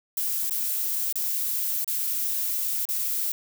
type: noise with dropouts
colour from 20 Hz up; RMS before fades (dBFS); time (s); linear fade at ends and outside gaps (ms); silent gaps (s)
violet; -27; 0.17-3.32; 2; 0.497-0.508 / 1.126-1.156 / 1.845-1.877 / 2.853-2.888
effects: none